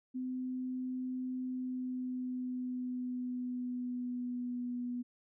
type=tone with pitch glide; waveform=sine; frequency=255.2 to 244.9 Hz; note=C4 to B3; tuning=-43 to -14 cents; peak=-35 dBFS; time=0.14-5.03 s; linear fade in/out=20 ms; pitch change=-71 cents; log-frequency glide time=1.43-4.78 s; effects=none